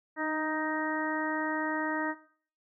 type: harmonic tone with a mistuned harmonic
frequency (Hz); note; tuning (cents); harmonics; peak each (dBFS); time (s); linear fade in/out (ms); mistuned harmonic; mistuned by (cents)
311.9; D#4; +4; 1 / 2 / 3 / 4 / 5 / 6; -34 / -37 / -36 / -39 / -38 / -36; 0.16-2.15; 50; 1; -18
effects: noise-tail reverb RT60 0.5 s tail -17 dB re dry